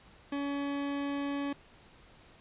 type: tone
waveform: 40% pulse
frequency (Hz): 282.5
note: C#4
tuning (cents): +33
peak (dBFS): -31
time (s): 0.32-1.53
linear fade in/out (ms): 5
effects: pink hiss -58 dBFS RMS until 2.4 s + resampled to 8000 Hz